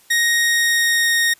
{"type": "tone with pitch glide", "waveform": "sawtooth", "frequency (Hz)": [1872, 1860.1], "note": ["A#6", "A#6"], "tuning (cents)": [7, -4], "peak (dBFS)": -11, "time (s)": [0.1, 1.34], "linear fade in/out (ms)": 10, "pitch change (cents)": -11, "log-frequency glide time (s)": [0.35, 1.12], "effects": ["white hiss -52 dBFS RMS until 1.39 s", "resampled to 32000 Hz"]}